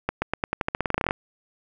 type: accelerating click train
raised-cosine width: 0.5 ms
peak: -8 dBFS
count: 18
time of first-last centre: 0.09-1.109 s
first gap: 130 ms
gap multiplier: 0.89
effects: none

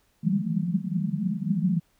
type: band-pass noise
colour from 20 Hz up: white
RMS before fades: -26 dBFS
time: 0.23-1.8 s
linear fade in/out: 10 ms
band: 160 to 210 Hz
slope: 96 dB/octave
effects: pink hiss -67 dBFS RMS until 1.99 s

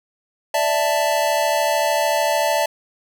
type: chord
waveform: square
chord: D suspended second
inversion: none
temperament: just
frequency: 587.3 / 660.7 / 881 Hz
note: D5 / E5 / A5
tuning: 0 / +4 / +2 cents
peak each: -22 / -22 / -22 dBFS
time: 0.54-2.66 s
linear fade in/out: 5 ms
effects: none

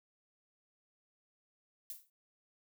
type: noise with exponential decay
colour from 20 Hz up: violet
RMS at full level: -41 dBFS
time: 1.9-2.1 s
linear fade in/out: 1 ms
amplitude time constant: 43 ms
effects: none

